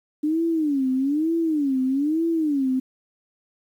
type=tone with vibrato; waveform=sine; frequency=293.7 Hz; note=D4; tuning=in tune; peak=-19 dBFS; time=0.23-2.8 s; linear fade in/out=10 ms; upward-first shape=sine; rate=1.1 Hz; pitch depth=220 cents each way; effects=9-bit